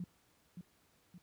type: tone with echo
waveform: sine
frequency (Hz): 176.8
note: F3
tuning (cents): +22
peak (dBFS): -38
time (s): 0-0.04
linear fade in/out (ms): 2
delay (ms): 570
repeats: 2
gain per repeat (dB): -6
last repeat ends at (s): 1.18
effects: pink hiss -71 dBFS RMS until 1.22 s + high-pass 60 Hz 12 dB/octave